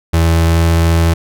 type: tone with pitch glide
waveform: 35% pulse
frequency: 82.6 to 83.13 Hz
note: E2 to E2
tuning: +4 to +15 cents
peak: -7 dBFS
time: 0.13-1.14 s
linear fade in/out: 10 ms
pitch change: +11 cents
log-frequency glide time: 0.44-0.58 s
effects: none